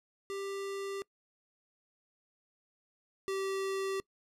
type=tone pair in turn; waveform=square; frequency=394.3 / 387.5 Hz; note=G4 / G4; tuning=+10 / -20 cents; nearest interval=unison; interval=30 cents; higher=first; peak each=-37 / -33 dBFS; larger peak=second; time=0.3-1.02 / 3.28-4 s; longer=neither; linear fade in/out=0 ms; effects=noise-tail reverb RT60 0.1 s tail -23 dB re dry + low-pass 11000 Hz 12 dB/octave